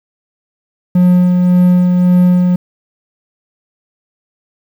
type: tone with tremolo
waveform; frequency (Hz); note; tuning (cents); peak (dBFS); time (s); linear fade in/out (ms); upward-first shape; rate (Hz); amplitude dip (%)
triangle; 179.5; F3; +48; -3; 0.95-2.56; 5; sine; 1.8; 30
effects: 7-bit